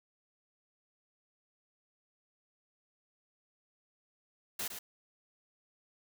white noise with echo, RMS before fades -37 dBFS, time 4.59-4.68 s, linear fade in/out 5 ms, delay 110 ms, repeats 1, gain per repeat -7 dB, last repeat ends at 4.79 s, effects none

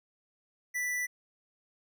square tone, 1975.5 Hz, B6, in tune, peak -31 dBFS, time 0.74-1.07 s, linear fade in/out 20 ms, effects none

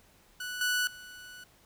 sawtooth tone with level steps, 1480 Hz, F#6, in tune, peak -32 / -23 / -42 dBFS, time 0.4-1.44 s, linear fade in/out 5 ms, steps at 0.61 / 0.87 s, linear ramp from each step 2 ms, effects pink hiss -62 dBFS RMS until 1.65 s

